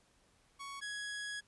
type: tone pair in turn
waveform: sawtooth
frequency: 1114 / 1669.1 Hz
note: C#6 / G#6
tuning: +8 / +8 cents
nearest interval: perfect fifth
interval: 700 cents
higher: second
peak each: -40 / -36 dBFS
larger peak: second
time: 0.59-0.81 / 0.81-1.41 s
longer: second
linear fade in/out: 20 ms
effects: pink hiss -70 dBFS RMS until 1.47 s + resampled to 24000 Hz